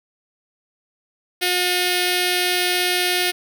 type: tone with notch filter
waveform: 5% pulse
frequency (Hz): 359.7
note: F#4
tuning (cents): -49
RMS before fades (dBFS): -20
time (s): 1.41-3.32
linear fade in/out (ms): 20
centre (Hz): 1100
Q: 1.3
effects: none